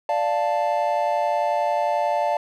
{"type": "chord", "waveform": "triangle", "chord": "D minor", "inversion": "none", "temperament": "equal", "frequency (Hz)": [587.3, 698.5, 880], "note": ["D5", "F5", "A5"], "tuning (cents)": [0, 0, 0], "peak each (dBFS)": -22, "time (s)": [0.09, 2.37], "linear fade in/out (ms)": 2, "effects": []}